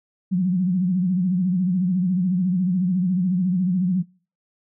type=tone with vibrato; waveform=sine; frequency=182.4 Hz; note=F#3; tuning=24 cents flat; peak=-17 dBFS; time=0.31-4.03 s; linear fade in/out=20 ms; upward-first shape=sine; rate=14 Hz; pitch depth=85 cents each way; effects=noise-tail reverb RT60 0.4 s tail -24 dB re dry